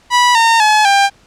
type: tone with pitch steps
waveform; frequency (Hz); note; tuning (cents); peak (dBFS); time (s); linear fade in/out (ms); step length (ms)
sawtooth; 980 / 914.4 / 853.1 / 796; B5 / A#5 / G#5 / G5; -14 / -34 / +46 / +26; -4; 0.1-1.1; 50; 250
effects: pink hiss -49 dBFS RMS until 1.26 s + low-pass 7000 Hz 12 dB/octave